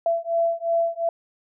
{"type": "beating tone pair", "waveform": "sine", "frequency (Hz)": [670, 672.8], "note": ["E5", "E5"], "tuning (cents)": [28, 35], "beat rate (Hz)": 2.8, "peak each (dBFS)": [-23, -23], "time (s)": [0.06, 1.09], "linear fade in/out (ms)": 2, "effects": []}